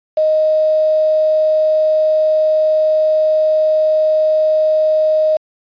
sine tone with quantisation, 622.3 Hz, D#5, in tune, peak -10 dBFS, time 0.17-5.37 s, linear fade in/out 5 ms, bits 5, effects resampled to 11025 Hz

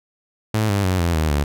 sawtooth tone with pitch steps, 108.6 / 100.16 / 92.38 / 85.21 / 78.59 / 72.48 Hz, A2 / G2 / F#2 / F2 / D#2 / D2, -22 / +38 / -2 / -42 / +18 / -22 cents, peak -13 dBFS, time 0.54-1.44 s, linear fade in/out 5 ms, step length 150 ms, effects none

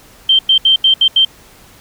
sine tone bursts at uneven times, 3136 Hz, G7, in tune, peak -6 dBFS, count 6, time 0.29-0.39 / 0.49-0.58 / 0.65-0.76 / 0.84-0.94 / 1.01-1.08 / 1.16-1.25 s, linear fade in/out 5 ms, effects pink hiss -43 dBFS RMS until 1.8 s

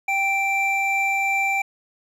triangle tone pair together, 783.9 / 2349 Hz, G5 / D7, 0 / 0 cents, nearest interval octave + perfect fifth, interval 1900 cents, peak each -22 / -19 dBFS, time 0.08-1.62 s, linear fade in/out 5 ms, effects none

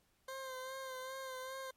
20% pulse tone with vibrato, 523.3 Hz, C5, in tune, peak -38 dBFS, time 0.28-1.71 s, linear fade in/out 5 ms, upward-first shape sine, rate 2.5 Hz, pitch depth 33 cents each way, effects pink hiss -75 dBFS RMS until 1.76 s + MP3 64 kbps

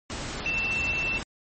sine tone in noise, 2677 Hz, E7, 26 cents sharp, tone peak -25 dBFS, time 0.46-1.18 s, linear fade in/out 0 ms, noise pink, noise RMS -34 dBFS, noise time 0.1-1.23 s, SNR +6 dB, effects MP3 32 kbps

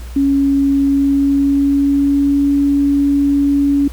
sine tone with pitch glide, 277.2 to 282.4 Hz, C#4 to C#4, 0 to +32 cents, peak -10 dBFS, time 0.16-3.88 s, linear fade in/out 5 ms, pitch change +32 cents, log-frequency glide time 0.77-2.5 s, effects added 60 Hz sine -26 dBFS peak until 3.92 s + pink hiss -40 dBFS RMS until 3.92 s

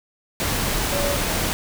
sine tone in noise, 570 Hz, C#5, 48 cents sharp, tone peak -24 dBFS, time 0.92-1.16 s, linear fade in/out 0 ms, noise pink, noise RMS -23 dBFS, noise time 0.4-1.53 s, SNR -4 dB, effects none

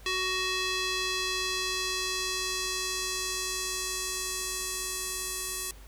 square tone with band-pass filter sweep, 373.1 Hz, F#4, 14 cents sharp, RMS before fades -32 dBFS, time 0.06-5.71 s, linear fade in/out 2 ms, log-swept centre 3500 to 9600 Hz, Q 1.1, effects added 50 Hz sine -48 dBFS peak until 5.87 s + pink hiss -55 dBFS RMS until 5.87 s

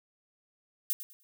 violet noise with echo, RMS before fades -29 dBFS, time 0.9-0.93 s, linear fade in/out 0 ms, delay 100 ms, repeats 3, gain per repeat -12 dB, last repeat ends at 1.23 s, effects none

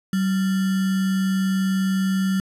sine tone with sample-and-hold, 190.6 Hz, G3, 48 cents flat, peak -18 dBFS, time 0.13-2.4 s, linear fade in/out 2 ms, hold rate 1575 Hz, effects resampled to 32000 Hz

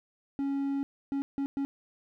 triangle tone bursts at uneven times, 277.2 Hz, C#4, in tune, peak -26 dBFS, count 4, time 0.39-0.83 / 1.12-1.22 / 1.38-1.46 / 1.57-1.65 s, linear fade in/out 0 ms, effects none

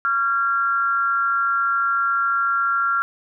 sine tone with amplitude modulation, 1377 Hz, F6, 25 cents flat, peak -14 dBFS, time 0.05-3.02 s, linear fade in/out 0 ms, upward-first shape sine, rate 252 Hz, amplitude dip 70%, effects none

